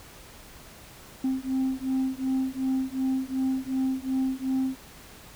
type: beating tone pair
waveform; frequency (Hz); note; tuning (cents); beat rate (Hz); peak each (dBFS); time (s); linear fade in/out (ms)
sine; 261.6 / 264.3; C4 / C4; 0 / +18; 2.7; -26; 1.24-4.76; 5
effects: tanh soft clip ceiling -21 dBFS + pink hiss -48 dBFS RMS until 5.35 s